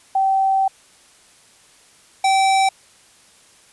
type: tone pair in turn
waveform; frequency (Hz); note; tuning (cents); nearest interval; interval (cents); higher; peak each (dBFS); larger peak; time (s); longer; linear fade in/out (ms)
sine / square; 773 / 773; G5 / G5; -24 / -24; unison; 0; neither; -14; neither; 0.15-0.68 / 2.24-2.69; first; 5
effects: white hiss -51 dBFS RMS until 3.72 s + resampled to 24000 Hz